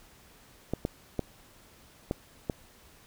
clicks, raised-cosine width 2 ms, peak -15 dBFS, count 5, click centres 0.736 / 0.851 / 1.193 / 2.111 / 2.498 s, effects pink hiss -57 dBFS RMS until 3.06 s

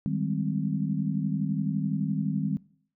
sine chord, Ab major seventh, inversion second, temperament equal, 155.56 / 196 / 207.7 / 261.6 Hz, Eb3 / G3 / Ab3 / C4, 0 / 0 / 0 / 0 cents, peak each -29 / -30 / -33 / -33 dBFS, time 0.06-2.57 s, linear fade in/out 0 ms, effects noise-tail reverb RT60 0.6 s tail -22 dB re dry

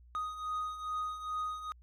triangle beating tone pair, 1244.5 / 1246.9 Hz, D#6 / D#6, 0 / +3 cents, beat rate 2.4 Hz, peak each -40 / -34 dBFS, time 0.15-1.72 s, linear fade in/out 0 ms, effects added 60 Hz sine -55 dBFS peak until 1.82 s + AAC 64 kbps

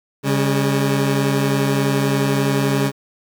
20% pulse tone pair together, 138.59 / 202.1 Hz, C#3 / G#3, 0 / -47 cents, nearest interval perfect fifth, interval 653 cents, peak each -12 / -17 dBFS, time 0.23-2.92 s, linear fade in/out 50 ms, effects 8-bit

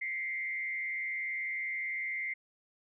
sine tone with frequency modulation, 2091 Hz, C7, 2 cents flat, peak -33 dBFS, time 0.01-2.34 s, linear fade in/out 10 ms, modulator 123 Hz, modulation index 0.66, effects none

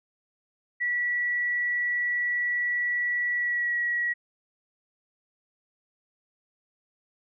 sine tone with pitch glide, 1945 to 1919.3 Hz, B6 to B6, -27 to -50 cents, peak -24 dBFS, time 0.8-4.14 s, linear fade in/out 20 ms, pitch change -23 cents, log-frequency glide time 3.34-3.76 s, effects none

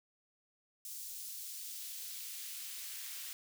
white noise with high-pass filter sweep, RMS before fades -45 dBFS, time 0.85-3.33 s, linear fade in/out 0 ms, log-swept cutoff 5700 to 1800 Hz, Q 0.79, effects none

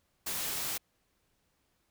white noise, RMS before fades -35 dBFS, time 0.26-0.78 s, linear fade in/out 10 ms, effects pink hiss -75 dBFS RMS until 1.9 s

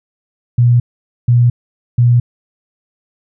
sine tone bursts, 120.8 Hz, B2, 38 cents flat, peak -6 dBFS, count 3, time 0.58-2.2 s, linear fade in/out 5 ms, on 220 ms, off 480 ms, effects none

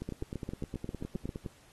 two click trains, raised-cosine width 3 ms, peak -24 / -23 dBFS, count 15 / 10, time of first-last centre 0.02-1.462 / 0.09-1.292 s, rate 9.71 / 7.49 Hz, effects pink hiss -61 dBFS RMS until 1.72 s + AAC 32 kbps

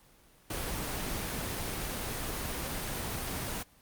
pink noise, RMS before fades -35 dBFS, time 0.5-3.63 s, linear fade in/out 5 ms, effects pink hiss -61 dBFS RMS until 3.81 s + Opus 24 kbps

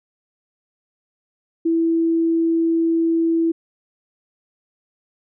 sine tone, 330 Hz, E4, 2 cents sharp, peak -15 dBFS, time 1.65-3.52 s, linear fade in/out 10 ms, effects none

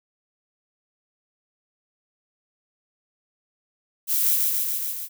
violet noise with echo, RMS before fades -22 dBFS, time 4.07-4.39 s, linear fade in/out 50 ms, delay 140 ms, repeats 5, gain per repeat -2 dB, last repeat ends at 5.09 s, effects none

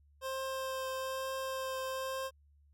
25% pulse tone with vibrato, 527 Hz, C5, 12 cents sharp, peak -32 dBFS, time 0.21-2.31 s, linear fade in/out 50 ms, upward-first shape triangle, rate 1.1 Hz, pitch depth 11 cents each way, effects added 72 Hz sine -62 dBFS peak until 2.73 s

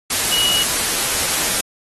sine tone in noise, 2918 Hz, F#7, 25 cents flat, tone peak -16 dBFS, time 0.32-0.63 s, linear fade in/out 5 ms, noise white, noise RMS -19 dBFS, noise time 0.1-1.61 s, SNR 0 dB, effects AAC 32 kbps

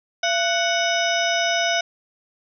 harmonic tone with a mistuned harmonic, 741 Hz, F#5, 2 cents sharp, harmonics 1 / 2 / 3 / 4 / 5 / 7 / 8, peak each -22 / -25 / -27 / -28 / -29 / -30 / -31 dBFS, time 0.23-1.81 s, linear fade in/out 5 ms, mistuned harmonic 1, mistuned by -150 cents, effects none

